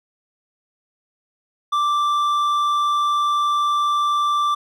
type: tone with hard clipping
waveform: sine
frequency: 1174.7 Hz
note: D6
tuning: in tune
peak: -18 dBFS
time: 1.72-4.55 s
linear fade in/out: 10 ms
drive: 6 dB
effects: none